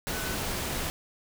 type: tone in noise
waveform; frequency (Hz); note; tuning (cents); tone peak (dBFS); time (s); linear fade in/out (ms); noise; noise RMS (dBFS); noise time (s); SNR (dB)
sine; 1500; F#6; +23; -39; 0.13-0.35; 0; pink; -32; 0.07-0.9; -10
effects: none